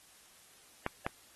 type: clicks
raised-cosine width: 0.5 ms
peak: -18 dBFS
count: 2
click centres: 0.864 / 1.065 s
effects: white hiss -60 dBFS RMS until 1.35 s + AAC 32 kbps